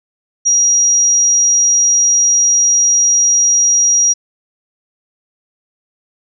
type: tone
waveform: sine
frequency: 5730 Hz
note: F8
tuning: 44 cents sharp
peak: -8 dBFS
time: 0.45-4.14 s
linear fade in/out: 20 ms
effects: none